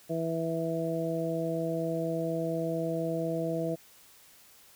harmonic tone, 164.2 Hz, E3, 6 cents flat, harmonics 1 / 2 / 3 / 4, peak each -34 / -34 / -34 / -34 dBFS, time 0.09-3.76 s, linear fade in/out 20 ms, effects white hiss -57 dBFS RMS until 4.75 s

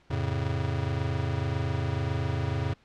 square chord, F augmented, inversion none, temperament just, 87.31 / 109.13 / 136.42 Hz, F2 / A2 / C#3, 0 / -14 / -27 cents, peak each -32 dBFS, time 0.1-2.74 s, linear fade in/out 10 ms, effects pink hiss -62 dBFS RMS until 2.84 s + low-pass 4000 Hz 12 dB/octave

